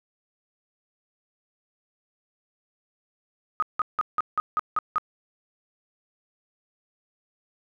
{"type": "tone bursts", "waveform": "sine", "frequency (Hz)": 1250, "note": "D#6", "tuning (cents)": 8, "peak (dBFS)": -20, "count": 8, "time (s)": [3.6, 4.982], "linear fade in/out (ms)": 0, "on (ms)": 24, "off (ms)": 170, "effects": []}